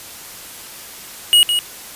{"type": "tone with echo", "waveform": "square", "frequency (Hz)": 2895, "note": "F#7", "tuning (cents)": -38, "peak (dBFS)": -8, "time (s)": [1.33, 1.43], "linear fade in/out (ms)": 0, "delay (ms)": 160, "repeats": 1, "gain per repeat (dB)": -7, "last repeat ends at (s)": 1.59, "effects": ["white hiss -35 dBFS RMS until 1.95 s", "resampled to 32000 Hz"]}